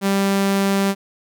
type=tone; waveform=sawtooth; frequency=196.7 Hz; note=G3; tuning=6 cents sharp; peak=-12 dBFS; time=0.01-0.95 s; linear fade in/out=50 ms; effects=none